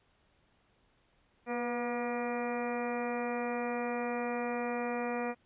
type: harmonic tone with a mistuned harmonic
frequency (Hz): 239.6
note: A#3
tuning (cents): +48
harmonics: 1 / 2 / 3 / 4 / 5 / 6 / 7 / 8 / 9 / 10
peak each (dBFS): -37 / -36 / -39 / -44 / -45 / -47 / -53 / -45 / -55 / -45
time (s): 1.46-5.35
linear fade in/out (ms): 50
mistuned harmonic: 2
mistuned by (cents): +31
effects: pink hiss -70 dBFS RMS until 5.45 s + resampled to 8000 Hz

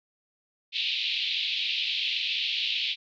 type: band-pass noise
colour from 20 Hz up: white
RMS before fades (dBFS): -29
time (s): 0.72-2.96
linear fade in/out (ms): 50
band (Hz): 2500 to 4000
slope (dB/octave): 48
effects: none

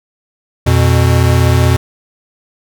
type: tone pair together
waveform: square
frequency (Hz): 86.34 / 122.1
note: F2 / B2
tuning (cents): -19 / -19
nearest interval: tritone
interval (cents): 600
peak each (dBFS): -11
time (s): 0.66-1.77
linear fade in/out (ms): 10
effects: none

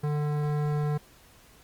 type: tone with hard clipping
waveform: sine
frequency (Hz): 148.5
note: D3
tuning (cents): +20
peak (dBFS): -27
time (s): 0.03-0.98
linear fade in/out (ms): 10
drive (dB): 16
effects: pink hiss -56 dBFS RMS until 1.63 s + Opus 32 kbps

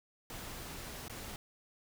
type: noise with dropouts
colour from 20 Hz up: pink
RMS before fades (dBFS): -45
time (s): 0.3-1.36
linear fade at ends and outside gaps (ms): 1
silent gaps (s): 1.081-1.097
effects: none

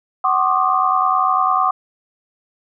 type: tone cluster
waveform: sine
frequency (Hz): 751 / 1067 / 1158 / 1227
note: F#5 / C6 / D6 / D#6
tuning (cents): +26 / +34 / -25 / -25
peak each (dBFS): -19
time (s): 0.24-1.71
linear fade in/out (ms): 5
effects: none

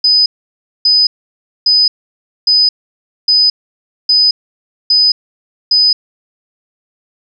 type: tone bursts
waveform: sine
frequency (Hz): 5000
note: D#8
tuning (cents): +8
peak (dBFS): -6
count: 8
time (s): 0.04-5.93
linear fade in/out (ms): 5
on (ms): 220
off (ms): 590
effects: none

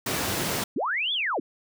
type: high-pass noise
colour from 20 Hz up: pink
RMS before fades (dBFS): -28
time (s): 0.06-0.64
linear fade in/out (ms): 5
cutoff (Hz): 110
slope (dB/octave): 12
type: linear two-way sweep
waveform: sine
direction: up then down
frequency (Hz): 177 to 3520 to 212.9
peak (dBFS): -24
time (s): 0.76-1.4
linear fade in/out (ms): 5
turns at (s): 1.13
effects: none

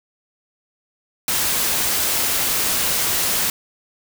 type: noise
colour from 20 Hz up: white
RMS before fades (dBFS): -20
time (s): 1.28-3.5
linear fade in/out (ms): 2
effects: none

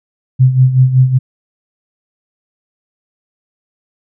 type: tone with tremolo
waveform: sine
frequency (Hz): 129.3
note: C3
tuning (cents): -20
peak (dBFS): -3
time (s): 0.39-1.19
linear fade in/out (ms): 20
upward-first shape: sine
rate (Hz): 5.3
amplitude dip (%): 70
effects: none

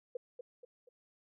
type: tone with echo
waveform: sine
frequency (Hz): 491.7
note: B4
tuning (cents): -8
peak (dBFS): -35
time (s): 0.15-0.17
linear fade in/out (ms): 5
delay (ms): 240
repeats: 3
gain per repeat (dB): -7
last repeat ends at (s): 0.89
effects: none

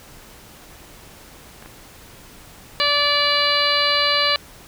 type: clicks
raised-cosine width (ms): 0.5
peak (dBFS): -25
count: 2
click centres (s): 1.625 / 1.66
type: harmonic tone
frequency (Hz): 580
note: D5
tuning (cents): -22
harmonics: 1 / 2 / 3 / 4 / 5 / 6 / 7 / 8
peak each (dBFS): -25 / -23 / -25 / -25 / -24 / -29 / -21 / -25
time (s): 2.8-4.36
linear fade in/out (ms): 0
effects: pink hiss -44 dBFS RMS until 4.67 s

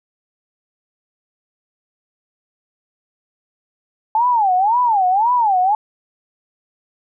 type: tone with vibrato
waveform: sine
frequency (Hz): 850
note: G#5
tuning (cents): +40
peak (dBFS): -12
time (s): 4.15-5.75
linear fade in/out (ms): 2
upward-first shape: sine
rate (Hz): 1.9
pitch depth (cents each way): 270
effects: none

